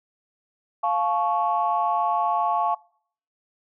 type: chord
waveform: sine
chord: F augmented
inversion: none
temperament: equal with one note detuned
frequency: 698.5 / 863.4 / 1108.7 Hz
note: F5 / A5 / C#6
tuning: 0 / -33 / 0 cents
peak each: -24 dBFS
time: 0.83-2.75 s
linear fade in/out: 10 ms
effects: noise-tail reverb RT60 0.6 s tail -25 dB re dry + tanh soft clip ceiling -11 dBFS